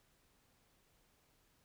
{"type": "silence", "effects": ["pink hiss -73 dBFS RMS until 1.64 s"]}